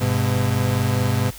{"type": "tone pair together", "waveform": "35% pulse", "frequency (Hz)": [101.5, 126.08], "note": ["G#2", "B2"], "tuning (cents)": [-39, 36], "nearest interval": "major third", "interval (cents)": 375, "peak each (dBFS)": -19, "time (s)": [0, 1.31], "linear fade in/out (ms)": 20, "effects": ["added 50 Hz sine -42 dBFS peak until 1.38 s", "white hiss -40 dBFS RMS until 1.38 s"]}